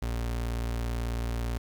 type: tone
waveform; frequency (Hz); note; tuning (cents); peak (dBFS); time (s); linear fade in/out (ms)
35% pulse; 58.27; A#1; 0; -27; 0.02-1.58; 5
effects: 9-bit